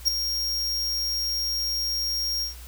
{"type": "tone with ADSR envelope", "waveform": "45% pulse", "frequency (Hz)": 5580, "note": "F8", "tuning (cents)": -2, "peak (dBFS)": -15, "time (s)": [0.05, 2.55], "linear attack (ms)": 31, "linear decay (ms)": 3, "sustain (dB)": -10, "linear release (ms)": 130, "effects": ["added 60 Hz sine -40 dBFS peak until 2.67 s", "white hiss -47 dBFS RMS until 2.67 s"]}